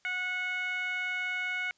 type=tone with band-pass filter; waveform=15% pulse; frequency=733 Hz; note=F#5; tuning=16 cents flat; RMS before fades=-33 dBFS; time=0.05-1.71 s; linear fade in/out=0 ms; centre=1900 Hz; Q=6.1; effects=white hiss -69 dBFS RMS until 1.77 s + resampled to 16000 Hz